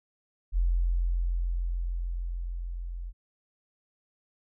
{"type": "tone with level ramp", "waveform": "sine", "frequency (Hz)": 43.41, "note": "F1", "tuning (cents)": -10, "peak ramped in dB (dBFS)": [-21, -34], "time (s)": [0.52, 3.13], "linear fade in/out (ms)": 50, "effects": []}